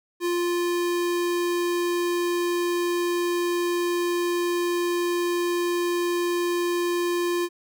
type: tone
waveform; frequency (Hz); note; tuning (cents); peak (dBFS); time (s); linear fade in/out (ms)
square; 349.2; F4; 0; -23; 0.2-7.49; 50
effects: none